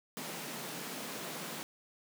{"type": "high-pass noise", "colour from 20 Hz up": "pink", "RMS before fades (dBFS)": -42, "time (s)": [0.17, 1.63], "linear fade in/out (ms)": 0, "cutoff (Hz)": 150, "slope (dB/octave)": 48, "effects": []}